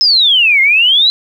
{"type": "exponential two-way sweep", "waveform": "sine", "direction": "down then up", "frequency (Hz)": [5250, 2093, 4068], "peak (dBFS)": -6, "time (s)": [0.01, 1.1], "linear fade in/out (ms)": 0, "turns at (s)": 0.61, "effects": ["7-bit"]}